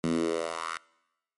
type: tone with high-pass filter sweep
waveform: 10% pulse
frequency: 82.41 Hz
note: E2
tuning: in tune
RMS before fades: -30 dBFS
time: 0.04-0.77 s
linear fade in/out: 0 ms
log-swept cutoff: 190 to 1500 Hz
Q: 3.1
effects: noise-tail reverb RT60 1.0 s tail -24 dB re dry + MP3 48 kbps